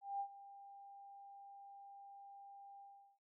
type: tone with ADSR envelope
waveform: sine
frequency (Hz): 797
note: G5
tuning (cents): +28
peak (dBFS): -37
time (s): 0.01-3.19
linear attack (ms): 190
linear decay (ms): 76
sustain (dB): -17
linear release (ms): 390
effects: none